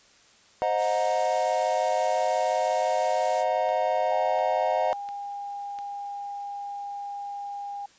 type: chord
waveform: triangle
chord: C half-diminished seventh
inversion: none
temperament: equal with one note detuned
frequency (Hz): 523.3 / 622.3 / 728.1 / 932.3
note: C5 / Eb5 / Gb5 / Bb5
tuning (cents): 0 / 0 / -28 / 0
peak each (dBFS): -28 / -25 / -24 / -29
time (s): 0.62-4.93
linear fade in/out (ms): 0
type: noise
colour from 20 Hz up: blue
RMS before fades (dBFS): -36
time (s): 0.77-3.45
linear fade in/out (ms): 50
type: click train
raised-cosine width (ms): 0.2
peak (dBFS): -28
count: 4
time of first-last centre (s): 3.69-5.788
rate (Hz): 1.43
type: tone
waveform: sine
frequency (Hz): 808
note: G#5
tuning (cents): -48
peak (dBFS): -32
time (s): 4.11-7.86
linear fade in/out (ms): 5
effects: white hiss -57 dBFS RMS until 7.98 s + resampled to 16000 Hz